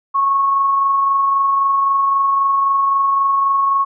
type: tone with amplitude modulation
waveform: sine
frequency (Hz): 1100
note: C#6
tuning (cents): -14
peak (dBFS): -11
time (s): 0.14-3.85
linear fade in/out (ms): 20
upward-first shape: sine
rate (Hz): 23.8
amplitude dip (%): 25
effects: none